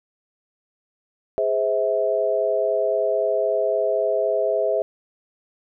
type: chord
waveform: sine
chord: Ab augmented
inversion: none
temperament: just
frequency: 415.3 / 519.1 / 648.9 Hz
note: Ab4 / C5 / E5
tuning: 0 / -14 / -27 cents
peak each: -24 / -24 / -21 dBFS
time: 1.38-4.82 s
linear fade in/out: 0 ms
effects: none